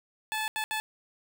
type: tone bursts at uneven times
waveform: 15% pulse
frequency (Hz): 868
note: A5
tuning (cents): -24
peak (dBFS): -23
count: 3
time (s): 0.32-0.48 / 0.56-0.64 / 0.71-0.8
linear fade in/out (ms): 0
effects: none